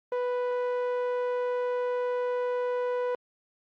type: tone with low-pass filter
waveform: sawtooth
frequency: 493.9 Hz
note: B4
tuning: in tune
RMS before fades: -29 dBFS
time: 0.12-3.15 s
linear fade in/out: 2 ms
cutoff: 1100 Hz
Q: 0.5
effects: Opus 32 kbps